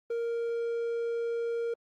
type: tone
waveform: triangle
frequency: 466.2 Hz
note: A#4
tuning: in tune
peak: -27 dBFS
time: 0.1-1.74 s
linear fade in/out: 5 ms
effects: Opus 24 kbps